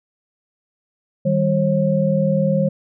sine tone cluster, 156.9 / 196.7 / 539 Hz, D#3 / G3 / C#5, +15 / +6 / -49 cents, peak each -19 dBFS, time 1.25-2.69 s, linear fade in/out 10 ms, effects none

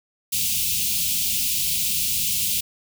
white band-stop noise, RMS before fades -23 dBFS, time 0.32-2.61 s, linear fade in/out 10 ms, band 220 to 2500 Hz, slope 48 dB/octave, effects none

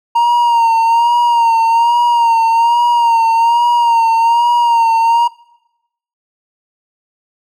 triangle tone with vibrato, 932.3 Hz, A#5, in tune, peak -6 dBFS, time 0.15-5.28 s, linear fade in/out 10 ms, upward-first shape sine, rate 1.2 Hz, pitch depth 45 cents each way, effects noise-tail reverb RT60 0.9 s tail -23 dB re dry

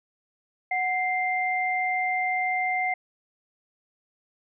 sine tone pair together, 740 / 2093 Hz, F#5 / C7, 0 / 0 cents, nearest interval octave + tritone, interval 1800 cents, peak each -26 dBFS, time 0.71-2.94 s, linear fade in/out 5 ms, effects none

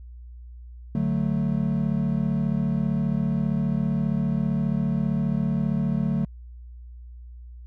triangle chord, D major, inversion none, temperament equal, 146.83 / 185 / 220 Hz, D3 / F#3 / A3, 0 / 0 / 0 cents, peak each -24 dBFS, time 0.95-6.25 s, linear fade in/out 2 ms, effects added 60 Hz sine -39 dBFS peak until 7.66 s

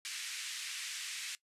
pink band-pass noise, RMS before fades -42 dBFS, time 0.05-1.35 s, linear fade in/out 0 ms, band 1900 to 9400 Hz, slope 24 dB/octave, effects noise-tail reverb RT60 0.1 s tail -19 dB re dry + resampled to 32000 Hz

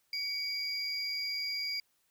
triangle tone pair together, 2260 / 4808 Hz, C#7 / D8, +33 / +40 cents, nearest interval octave + minor second, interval 1307 cents, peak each -37 / -33 dBFS, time 0.13-1.8 s, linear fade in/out 2 ms, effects white hiss -74 dBFS RMS until 2.1 s

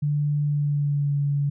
sine tone with pitch glide, 146.83 to 142.81 Hz, D3 to D3, 0 to -48 cents, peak -20 dBFS, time 0.02-1.5 s, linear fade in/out 10 ms, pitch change -48 cents, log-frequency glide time 0.44-1.16 s, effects none

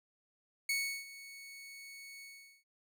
sawtooth tone with ADSR envelope, 2217 Hz, C#7, in tune, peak -27 dBFS, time 0.69-2.64 s, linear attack 4 ms, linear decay 350 ms, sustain -18 dB, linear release 420 ms, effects none

